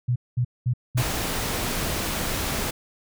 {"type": "tone bursts", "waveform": "sine", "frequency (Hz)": 122.8, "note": "B2", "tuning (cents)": -9, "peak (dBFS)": -19, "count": 4, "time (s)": [0.08, 1.026], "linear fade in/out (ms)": 10, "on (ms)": 79, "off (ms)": 210}
{"type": "noise", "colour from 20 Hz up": "pink", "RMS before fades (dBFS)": -27, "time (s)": [0.97, 2.71], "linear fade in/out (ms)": 10}
{"effects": []}